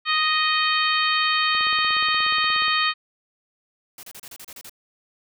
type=harmonic tone; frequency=622.3 Hz; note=D#5; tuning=in tune; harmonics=2 / 3 / 4 / 5 / 6 / 7; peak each=-23 / -25 / -26 / -27 / -28 / -28 dBFS; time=0.05-2.94 s; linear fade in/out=50 ms
type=click train; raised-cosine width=1 ms; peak=-26 dBFS; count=20; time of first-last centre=1.55-2.681 s; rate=16.8 Hz
type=noise bursts; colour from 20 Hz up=white; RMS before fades=-40 dBFS; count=9; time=3.98-4.695 s; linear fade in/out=2 ms; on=51 ms; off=32 ms
effects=none